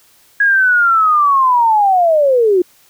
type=linear sweep; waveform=sine; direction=down; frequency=1661.2 to 345.5 Hz; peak=-8 dBFS; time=0.4-2.62 s; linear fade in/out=5 ms; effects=white hiss -50 dBFS RMS until 2.89 s